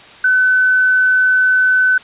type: tone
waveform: sine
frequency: 1511 Hz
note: F#6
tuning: 36 cents sharp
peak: -9 dBFS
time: 0.24-1.98 s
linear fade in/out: 5 ms
effects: white hiss -39 dBFS RMS until 2.03 s + resampled to 8000 Hz